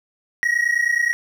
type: tone pair together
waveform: triangle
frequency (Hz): 1884.4 / 1914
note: A#6 / A#6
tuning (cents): +18 / +45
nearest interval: unison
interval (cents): 27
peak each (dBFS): -18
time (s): 0.43-1.13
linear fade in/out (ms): 0
effects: none